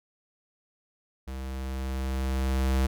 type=tone with level ramp; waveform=square; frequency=65.8 Hz; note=C2; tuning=10 cents sharp; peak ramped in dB=-35 to -22 dBFS; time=1.27-2.87 s; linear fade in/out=10 ms; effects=none